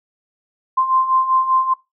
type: beating tone pair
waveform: sine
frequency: 1041 / 1046.1 Hz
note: C6 / C6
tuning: -9 / -1 cents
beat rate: 5.1 Hz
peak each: -21 / -15 dBFS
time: 0.77-1.74 s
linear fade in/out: 10 ms
effects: noise-tail reverb RT60 0.2 s tail -19 dB re dry